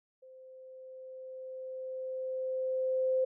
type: tone with level ramp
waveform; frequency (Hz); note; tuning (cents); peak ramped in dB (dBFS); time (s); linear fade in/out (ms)
sine; 519; C5; -14; -51 to -25; 0.22-3.25; 10
effects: none